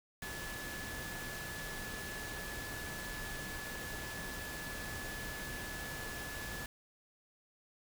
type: tone in noise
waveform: sine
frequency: 1717 Hz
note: A6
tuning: 43 cents flat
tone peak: -45 dBFS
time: 0.22-6.66 s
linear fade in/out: 2 ms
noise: pink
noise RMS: -44 dBFS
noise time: 0.22-6.66 s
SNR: -4 dB
effects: none